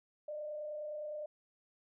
sine tone with frequency modulation, 602 Hz, D5, 43 cents sharp, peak -39 dBFS, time 0.28-1.26 s, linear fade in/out 5 ms, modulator 29.7 Hz, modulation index 0.48, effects none

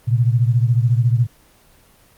sine beating tone pair, 116.3 / 130.3 Hz, A#2 / C3, -4 / -7 cents, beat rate 14 Hz, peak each -14 / -18 dBFS, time 0.07-1.27 s, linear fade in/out 20 ms, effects pink hiss -52 dBFS RMS until 2.17 s + Opus 24 kbps

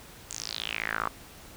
sawtooth tone with band-pass filter sweep, 55 Hz, A1, in tune, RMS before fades -34 dBFS, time 0.3-1.09 s, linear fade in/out 5 ms, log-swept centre 7500 to 1100 Hz, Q 5.4, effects pink hiss -49 dBFS RMS until 1.56 s

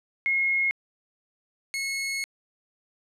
sine / sawtooth tone pair in turn, 2159 / 2180 Hz, C#7 / C#7, -46 / -29 cents, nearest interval unison, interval 17 cents, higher second, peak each -21 / -24 dBFS, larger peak first, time 0.26-0.71 / 1.74-2.24 s, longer second, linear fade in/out 0 ms, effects low-pass 11000 Hz 12 dB/octave

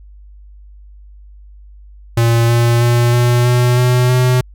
square tone with pitch steps, 116.54 / 118.1 / 119.68 / 121.28 / 122.9 / 124.54 / 126.21 Hz, A#2 / A#2 / A#2 / B2 / B2 / B2 / B2, 0 / +23 / +46 / -31 / -8 / +15 / +38 cents, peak -10 dBFS, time 2.17-4.41 s, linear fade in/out 5 ms, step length 320 ms, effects added 50 Hz sine -36 dBFS peak until 4.54 s

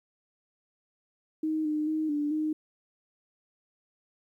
sine tone with pitch steps, 313 / 304 / 312.4 / 293.9 / 308.8 Hz, D#4 / D#4 / D#4 / D4 / D#4, +10 / -40 / +7 / +1 / -13 cents, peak -26 dBFS, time 1.43-2.53 s, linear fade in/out 5 ms, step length 220 ms, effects 11-bit

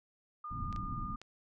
sine tone, 1215 Hz, D#6, 42 cents flat, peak -40 dBFS, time 0.44-1.16 s, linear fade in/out 5 ms
pink low-pass noise, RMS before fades -40 dBFS, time 0.5-1.16 s, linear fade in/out 10 ms, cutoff 270 Hz, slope 48 dB/octave
clicks, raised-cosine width 0.2 ms, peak -32 dBFS, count 3, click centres 0.727 / 0.762 / 1.216 s
effects none

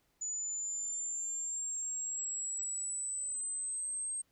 sine exponential sweep, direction up, 6940 to 8440 Hz, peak -35 dBFS, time 0.21-4.22 s, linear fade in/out 10 ms, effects pink hiss -75 dBFS RMS until 4.31 s

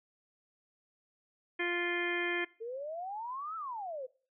harmonic tone, 349.2 Hz, F4, in tune, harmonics 1 / 2 / 3 / 4 / 5 / 6 / 7 / 9, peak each -35 / -44 / -45 / -47 / -36 / -37 / -40 / -46 dBFS, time 1.59-2.45 s, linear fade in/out 10 ms
sine exponential two-way sweep, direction up then down, 440 to 1344 to 489.7 Hz, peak -37 dBFS, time 2.6-4.07 s, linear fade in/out 20 ms, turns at 3.56 s
effects noise-tail reverb RT60 0.4 s tail -21 dB re dry

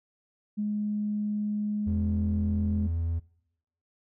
sine tone, 209.1 Hz, G#3, 12 cents sharp, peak -26 dBFS, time 0.57-2.88 s, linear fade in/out 20 ms
triangle tone with vibrato, 83.4 Hz, E2, 21 cents sharp, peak -24 dBFS, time 1.86-3.2 s, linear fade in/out 20 ms, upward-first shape sine, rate 8.2 Hz, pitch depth 8 cents each way
effects noise-tail reverb RT60 0.8 s tail -24 dB re dry + tanh soft clip ceiling -18 dBFS

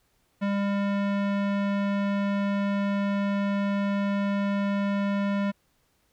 square tone with low-pass filter, 200.3 Hz, G3, 38 cents sharp, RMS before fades -26 dBFS, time 0.41-5.52 s, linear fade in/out 20 ms, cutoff 2400 Hz, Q 0.88, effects pink hiss -69 dBFS RMS until 6.12 s

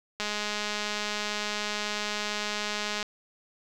click train, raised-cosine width 0.2 ms, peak -14 dBFS, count 592, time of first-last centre 0.2-3.028 s, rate 209 Hz, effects none

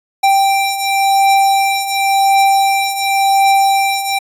square beating tone pair, 784 / 784.92 Hz, G5 / G5, 0 / +2 cents, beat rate 0.92 Hz, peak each -17 / -12 dBFS, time 0.23-4.19 s, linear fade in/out 10 ms, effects resampled to 32000 Hz

